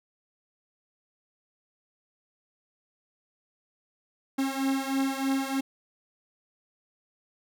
45% pulse beating tone pair, 268.5 / 271.7 Hz, C4 / C#4, +45 / -35 cents, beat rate 3.2 Hz, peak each -28 / -30 dBFS, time 4.38-5.61 s, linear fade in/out 10 ms, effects none

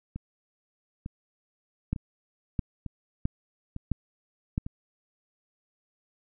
two click trains, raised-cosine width 5 ms, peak -23 / -14 dBFS, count 6 / 5, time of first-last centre 0.16-4.665 / 1.93-4.579 s, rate 1.11 / 1.51 Hz, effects none

